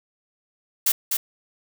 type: noise with echo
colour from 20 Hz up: blue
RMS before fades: -19 dBFS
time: 0.86-0.92 s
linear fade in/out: 5 ms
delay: 250 ms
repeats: 1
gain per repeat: -4 dB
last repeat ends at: 1.17 s
effects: none